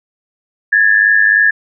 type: tone pair together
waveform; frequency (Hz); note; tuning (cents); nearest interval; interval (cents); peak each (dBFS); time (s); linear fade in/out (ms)
sine; 1667.8 / 1771; G#6 / A6; +7 / +11; minor second; 104; -10; 0.72-1.51; 10
effects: none